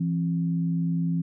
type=tone pair together; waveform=sine; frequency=168 / 267.6 Hz; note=E3 / C4; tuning=+33 / +39 cents; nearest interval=minor sixth; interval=806 cents; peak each=-23 / -32 dBFS; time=0-1.22 s; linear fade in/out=10 ms; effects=none